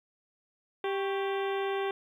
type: harmonic tone with a mistuned harmonic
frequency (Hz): 392.7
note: G4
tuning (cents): +3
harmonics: 1 / 2 / 3 / 4 / 5 / 6 / 7 / 8 / 9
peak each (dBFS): -30 / -36 / -40 / -42 / -44 / -46 / -47 / -48 / -49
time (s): 0.84-1.91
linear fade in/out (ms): 2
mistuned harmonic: 3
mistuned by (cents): -100
effects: 11-bit